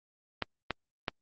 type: clicks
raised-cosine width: 0.3 ms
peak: -13 dBFS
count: 3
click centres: 0.423 / 0.707 / 1.082 s
effects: low-pass 5000 Hz 12 dB/octave + Opus 32 kbps